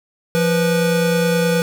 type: tone pair together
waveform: square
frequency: 172.92 / 489.1 Hz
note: F3 / B4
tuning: -17 / -17 cents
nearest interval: octave + tritone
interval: 1800 cents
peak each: -18 dBFS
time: 0.35-1.62 s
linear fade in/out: 0 ms
effects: none